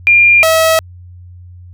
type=tone pair in turn; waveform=sine / sawtooth; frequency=2400 / 645.1 Hz; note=D7 / E5; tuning=+37 / -38 cents; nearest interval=octave + major seventh; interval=2275 cents; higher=first; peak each=-4 dBFS; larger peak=neither; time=0.07-0.43 / 0.43-0.79 s; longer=neither; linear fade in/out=0 ms; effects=added 89 Hz sine -32 dBFS peak until 1.73 s